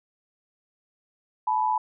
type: tone pair together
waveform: sine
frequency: 866.3 / 984 Hz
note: A5 / B5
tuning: -27 / -7 cents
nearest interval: major second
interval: 220 cents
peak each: -24 dBFS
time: 1.47-1.78 s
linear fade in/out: 5 ms
effects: none